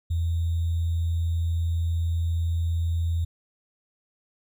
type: tone with sample-and-hold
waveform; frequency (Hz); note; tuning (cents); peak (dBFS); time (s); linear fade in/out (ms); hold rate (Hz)
sine; 83.7; E2; +27; -22; 0.1-3.25; 10; 3675
effects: none